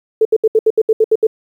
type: tone bursts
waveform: sine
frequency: 440 Hz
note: A4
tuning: in tune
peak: -7 dBFS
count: 10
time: 0.21-1.269 s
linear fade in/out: 5 ms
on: 42 ms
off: 71 ms
effects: 8-bit